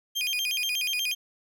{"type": "tone with vibrato", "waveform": "35% pulse", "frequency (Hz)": 2800, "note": "F7", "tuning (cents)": 4, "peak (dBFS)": -24, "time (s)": [0.15, 1.15], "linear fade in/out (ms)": 20, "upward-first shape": "square", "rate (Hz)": 8.3, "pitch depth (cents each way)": 220, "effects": ["11-bit"]}